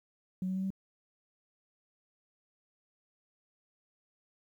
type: tone with pitch steps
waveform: sine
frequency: 185.5 / 187.76 / 190.06 / 192.37 Hz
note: F#3 / F#3 / F#3 / G3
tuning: +5 / +26 / +47 / -32 cents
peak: -30 dBFS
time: 0.42-0.704 s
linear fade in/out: 2 ms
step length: 71 ms
effects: tanh soft clip ceiling -26 dBFS + 11-bit